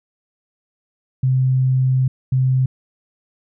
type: tone bursts at uneven times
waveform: sine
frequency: 130 Hz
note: C3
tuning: 11 cents flat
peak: -13 dBFS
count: 2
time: 1.23-2.08 / 2.32-2.66 s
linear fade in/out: 5 ms
effects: none